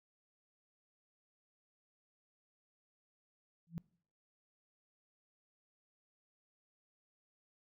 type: tone with exponential growth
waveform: sine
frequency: 167.3 Hz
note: E3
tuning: 26 cents sharp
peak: -34 dBFS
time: 3.67-3.78 s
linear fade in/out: 0 ms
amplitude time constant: 23 ms
effects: noise-tail reverb RT60 0.6 s tail -24 dB re dry